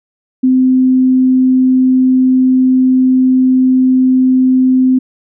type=tone; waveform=sine; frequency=257.7 Hz; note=C4; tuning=26 cents flat; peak=-6 dBFS; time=0.43-4.99 s; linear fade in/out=10 ms; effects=none